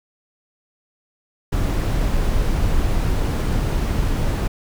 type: noise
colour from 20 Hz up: brown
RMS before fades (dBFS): -19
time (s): 1.52-4.48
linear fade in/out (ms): 10
effects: none